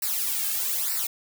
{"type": "noise with flanger", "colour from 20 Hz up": "blue", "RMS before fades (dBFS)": -27, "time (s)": [0.02, 1.07], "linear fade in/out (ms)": 5, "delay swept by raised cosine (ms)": [0.3, 2.1], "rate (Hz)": 1.1, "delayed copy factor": -0.9, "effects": []}